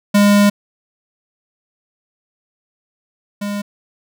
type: tone pair in turn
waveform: square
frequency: 204 / 204 Hz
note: G#3 / G#3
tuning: -31 / -31 cents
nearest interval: unison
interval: 0 cents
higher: neither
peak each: -9 / -21 dBFS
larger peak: first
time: 0.14-0.5 / 3.41-3.62 s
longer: first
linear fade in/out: 10 ms
effects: none